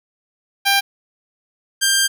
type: tone pair in turn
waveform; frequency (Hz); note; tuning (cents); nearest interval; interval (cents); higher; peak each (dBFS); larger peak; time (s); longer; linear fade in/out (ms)
10% pulse; 794 / 1588; G5 / G6; +22 / +22; octave; 1200; second; -5; neither; 0.65-0.81 / 1.81-2.08; second; 20
effects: none